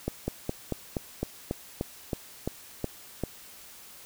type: slowing click train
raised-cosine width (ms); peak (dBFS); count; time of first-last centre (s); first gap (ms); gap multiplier
2; -15; 12; 0.08-3.237; 200; 1.07
effects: white hiss -49 dBFS RMS until 4.05 s